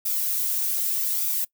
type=noise with flanger; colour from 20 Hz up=violet; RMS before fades=-25 dBFS; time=0.05-1.45 s; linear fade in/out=10 ms; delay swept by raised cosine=0.82 to 2.62 ms; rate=0.83 Hz; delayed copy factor=+0.5; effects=noise-tail reverb RT60 0.1 s tail -22 dB re dry